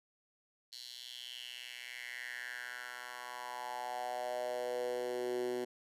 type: tone with high-pass filter sweep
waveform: 10% pulse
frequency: 123.47 Hz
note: B2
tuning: in tune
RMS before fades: -41 dBFS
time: 0.72-5.65 s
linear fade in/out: 10 ms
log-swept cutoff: 4200 to 320 Hz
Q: 4.6
effects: resampled to 32000 Hz